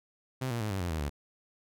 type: tone with pitch steps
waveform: sawtooth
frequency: 130 / 117.84 / 106.82 / 96.83 / 87.77 / 79.56 / 72.12 Hz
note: C3 / A#2 / G#2 / G2 / F2 / D#2 / D2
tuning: -11 / +19 / +49 / -21 / +9 / +39 / -31 cents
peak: -27 dBFS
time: 0.41-1.096 s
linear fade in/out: 10 ms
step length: 98 ms
effects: none